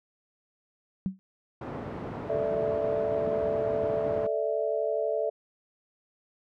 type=tone with exponential decay; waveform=sine; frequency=189.9 Hz; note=F#3; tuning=45 cents sharp; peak=-22 dBFS; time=1.06-1.19 s; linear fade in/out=0 ms; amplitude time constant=28 ms
type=band-pass noise; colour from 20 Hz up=pink; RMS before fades=-37 dBFS; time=1.61-4.27 s; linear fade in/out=5 ms; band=110 to 940 Hz; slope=12 dB/octave
type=chord; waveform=sine; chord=A suspended fourth; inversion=none; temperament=equal; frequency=440 / 587.3 / 659.3 Hz; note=A4 / D5 / E5; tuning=0 / 0 / 0 cents; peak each=-30 dBFS; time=2.29-5.3 s; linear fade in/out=10 ms
effects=none